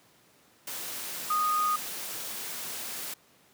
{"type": "tone in noise", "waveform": "sine", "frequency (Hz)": 1238, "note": "D#6", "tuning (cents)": -9, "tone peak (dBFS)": -24, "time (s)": [1.3, 1.76], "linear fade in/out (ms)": 5, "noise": "white", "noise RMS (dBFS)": -37, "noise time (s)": [0.67, 3.14], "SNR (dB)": 10, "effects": ["pink hiss -61 dBFS RMS until 3.53 s", "high-pass 150 Hz 12 dB/octave"]}